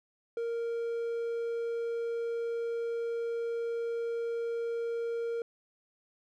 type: tone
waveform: triangle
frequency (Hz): 465.2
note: A#4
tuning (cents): -4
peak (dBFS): -29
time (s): 0.37-5.42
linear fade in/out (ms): 2
effects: none